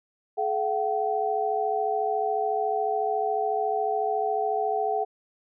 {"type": "tone cluster", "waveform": "sine", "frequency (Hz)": [427.8, 688, 762], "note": ["A4", "F5", "G5"], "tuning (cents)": [-49, -26, -49], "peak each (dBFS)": [-28, -30, -26], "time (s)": [0.37, 5.05], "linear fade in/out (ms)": 20, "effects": []}